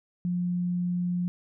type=tone; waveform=sine; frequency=177.3 Hz; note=F3; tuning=26 cents sharp; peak=-25 dBFS; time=0.25-1.28 s; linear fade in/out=0 ms; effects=none